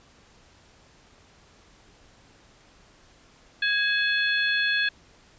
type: harmonic tone with a mistuned harmonic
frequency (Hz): 854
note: G#5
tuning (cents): +48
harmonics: 2 / 3 / 4 / 5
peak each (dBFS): -23 / -29 / -29 / -33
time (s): 3.62-4.89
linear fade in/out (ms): 5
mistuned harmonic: 2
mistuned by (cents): -58
effects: pink hiss -56 dBFS RMS until 5.38 s + resampled to 16000 Hz